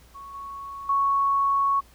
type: tone with level steps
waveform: sine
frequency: 1108.7 Hz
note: C#6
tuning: in tune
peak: -38 / -34 / -19 dBFS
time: 0.14-1.81 s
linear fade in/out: 20 ms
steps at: 0.34 / 0.89 s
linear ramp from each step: 5 ms
effects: added 60 Hz sine -53 dBFS peak until 1.94 s + pink hiss -56 dBFS RMS until 1.94 s